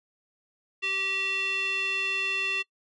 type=tone with band-pass filter; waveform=square; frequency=386.8 Hz; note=G4; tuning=23 cents flat; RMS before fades=-29 dBFS; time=0.82-2.63 s; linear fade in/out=20 ms; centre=2800 Hz; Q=5.6; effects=noise-tail reverb RT60 0.1 s tail -22 dB re dry + resampled to 24000 Hz